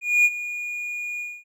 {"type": "tone with ADSR envelope", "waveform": "triangle", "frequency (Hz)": 2439, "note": "D#7", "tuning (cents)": -35, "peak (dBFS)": -11, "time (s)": [0.01, 1.44], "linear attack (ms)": 240, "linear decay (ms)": 43, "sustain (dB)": -15, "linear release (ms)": 240, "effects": []}